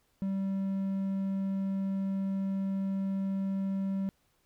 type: tone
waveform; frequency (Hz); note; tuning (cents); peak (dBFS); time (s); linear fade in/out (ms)
triangle; 193.9; G3; -19; -27; 0.22-4.09; 0
effects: pink hiss -72 dBFS RMS until 4.45 s